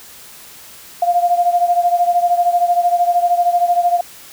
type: beating tone pair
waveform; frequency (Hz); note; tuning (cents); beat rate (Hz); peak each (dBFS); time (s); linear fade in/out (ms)
sine; 698.5 / 711.5; F5 / F5; 0 / +32; 13; -13 / -17; 1.02-4.01; 5
effects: white hiss -39 dBFS RMS until 4.32 s